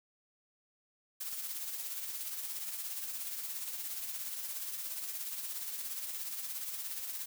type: noise with tremolo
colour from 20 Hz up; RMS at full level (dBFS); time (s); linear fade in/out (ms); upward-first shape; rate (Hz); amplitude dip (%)
blue; -38; 1.2-7.26; 10; triangle; 17; 50
effects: none